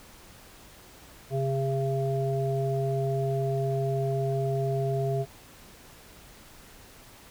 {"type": "harmonic tone", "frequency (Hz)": 135.2, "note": "C#3", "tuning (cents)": -43, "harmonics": [1, 3, 5], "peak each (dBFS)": [-27, -30, -32], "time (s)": [1.3, 5.26], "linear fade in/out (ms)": 50, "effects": ["pink hiss -51 dBFS RMS until 7.3 s"]}